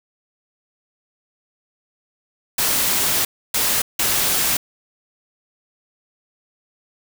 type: noise bursts at uneven times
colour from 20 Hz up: white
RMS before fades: -19 dBFS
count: 3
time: 2.58-3.25 / 3.54-3.82 / 3.99-4.57 s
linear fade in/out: 5 ms
effects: none